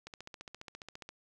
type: click train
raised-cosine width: 0.2 ms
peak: -28 dBFS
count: 16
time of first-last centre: 0.07-1.09 s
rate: 14.7 Hz
effects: none